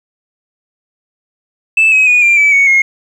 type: tone with pitch steps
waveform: sine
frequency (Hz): 2632 / 2545 / 2461 / 2380 / 2302 / 2226 / 2153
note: E7 / D#7 / D#7 / D7 / D7 / C#7 / C7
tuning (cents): -3 / +39 / -20 / +22 / -35 / +7 / +49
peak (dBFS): -4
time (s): 1.77-2.82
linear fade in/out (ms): 5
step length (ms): 150
effects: tanh soft clip ceiling -3 dBFS + 7-bit